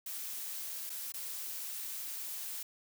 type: noise with dropouts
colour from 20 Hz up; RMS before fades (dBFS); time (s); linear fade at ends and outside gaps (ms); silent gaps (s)
blue; -41; 0.06-2.63; 5; 0.896-0.9 / 1.122-1.139
effects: none